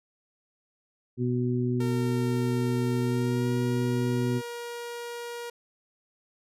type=harmonic tone; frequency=123.47 Hz; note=B2; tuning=in tune; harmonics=1 / 2 / 3; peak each=-27 / -28 / -31 dBFS; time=1.17-4.42 s; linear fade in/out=50 ms
type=tone with pitch glide; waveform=sawtooth; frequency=458.3 to 475 Hz; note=A#4 to A#4; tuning=-29 to +33 cents; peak=-31 dBFS; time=1.8-5.5 s; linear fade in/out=5 ms; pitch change=+62 cents; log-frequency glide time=3-3.49 s
effects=resampled to 32000 Hz